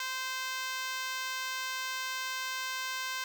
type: tone with high-pass filter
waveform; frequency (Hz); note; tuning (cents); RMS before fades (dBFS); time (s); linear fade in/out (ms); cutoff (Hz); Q
5% pulse; 519; C5; -14; -36; 0-3.24; 2; 1200; 2.6
effects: none